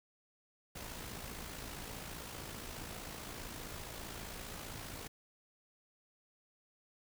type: noise with amplitude modulation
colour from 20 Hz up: pink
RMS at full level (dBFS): -44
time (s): 0.75-5.08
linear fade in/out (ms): 10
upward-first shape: sine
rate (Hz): 55.2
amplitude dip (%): 45
effects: none